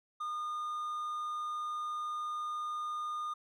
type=tone; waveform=triangle; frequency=1219 Hz; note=D#6; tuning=36 cents flat; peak=-33 dBFS; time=0.2-3.34 s; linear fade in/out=10 ms; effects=none